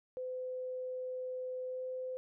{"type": "tone with pitch glide", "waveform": "sine", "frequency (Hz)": [509, 512.2], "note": ["C5", "C5"], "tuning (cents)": [-48, -37], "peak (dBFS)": -37, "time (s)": [0.17, 2.17], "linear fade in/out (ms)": 0, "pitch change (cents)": 11, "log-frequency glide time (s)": [1.66, 1.83], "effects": []}